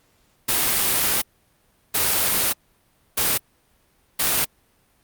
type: noise bursts at uneven times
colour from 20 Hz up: white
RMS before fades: -20 dBFS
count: 4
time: 0.48-1.22 / 1.94-2.53 / 3.17-3.38 / 4.19-4.45 s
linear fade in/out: 10 ms
effects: pink hiss -62 dBFS RMS until 5.03 s + Opus 48 kbps